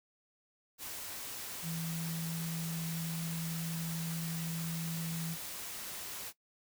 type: tone in noise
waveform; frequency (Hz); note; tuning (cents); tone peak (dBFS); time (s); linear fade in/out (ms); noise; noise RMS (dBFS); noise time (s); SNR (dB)
sine; 164.81; E3; 0; -36; 1.62-5.37; 50; white; -43; 0.78-6.33; +4
effects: noise-tail reverb RT60 0.1 s tail -18 dB re dry